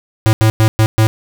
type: tone bursts at uneven times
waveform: square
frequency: 110 Hz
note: A2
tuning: in tune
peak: -8 dBFS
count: 5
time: 0.26-0.33 / 0.41-0.5 / 0.6-0.68 / 0.79-0.86 / 0.98-1.07 s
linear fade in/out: 0 ms
effects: none